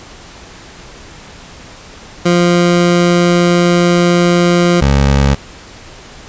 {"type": "tone pair in turn", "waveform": "20% pulse", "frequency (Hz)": [174.61, 69.29], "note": ["F3", "C#2"], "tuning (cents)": [0, 0], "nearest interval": "octave + major third", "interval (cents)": 1600, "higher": "first", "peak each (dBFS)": -3, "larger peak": "neither", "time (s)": [[2.25, 4.81], [4.81, 5.35]], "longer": "first", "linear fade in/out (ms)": 10, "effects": ["pink hiss -35 dBFS RMS until 6.28 s", "resampled to 16000 Hz"]}